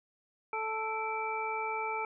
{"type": "harmonic tone with a mistuned harmonic", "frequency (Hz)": 440, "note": "A4", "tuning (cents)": 0, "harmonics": [1, 2, 3, 5], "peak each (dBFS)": [-39, -35, -39, -38], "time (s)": [0.53, 2.05], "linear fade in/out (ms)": 2, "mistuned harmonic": 5, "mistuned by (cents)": 95, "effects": []}